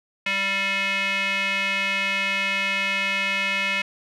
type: tone with band-pass filter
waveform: square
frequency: 196 Hz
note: G3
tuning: in tune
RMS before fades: -24 dBFS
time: 0.26-3.82 s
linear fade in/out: 5 ms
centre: 2400 Hz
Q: 4.5
effects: none